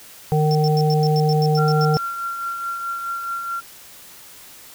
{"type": "harmonic tone", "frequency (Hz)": 152.8, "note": "D#3", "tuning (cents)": -31, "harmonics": [1, 3, 5], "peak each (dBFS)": [-16, -21, -23], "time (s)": [0.32, 1.97], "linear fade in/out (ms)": 0}
{"type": "tone bursts", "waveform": "triangle", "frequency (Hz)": 5370, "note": "E8", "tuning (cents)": 31, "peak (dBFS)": -25, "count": 12, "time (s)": [0.51, 1.979], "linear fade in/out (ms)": 0, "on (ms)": 39, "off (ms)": 91}
{"type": "tone with tremolo", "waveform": "sine", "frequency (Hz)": 1374, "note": "F6", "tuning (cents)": -29, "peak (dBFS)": -22, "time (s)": [1.57, 3.61], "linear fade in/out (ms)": 20, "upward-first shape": "triangle", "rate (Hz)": 4.7, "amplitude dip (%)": 45}
{"effects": ["white hiss -43 dBFS RMS until 4.74 s"]}